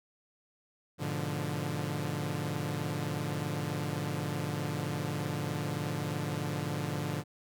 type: chord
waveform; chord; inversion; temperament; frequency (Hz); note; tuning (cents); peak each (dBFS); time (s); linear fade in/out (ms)
sawtooth; G# diminished seventh; none; equal; 103.83 / 123.47 / 146.83 / 174.61; G#2 / B2 / D3 / F3; 0 / 0 / 0 / 0; -35 / -37 / -31 / -35; 0.98-7.24; 50
effects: none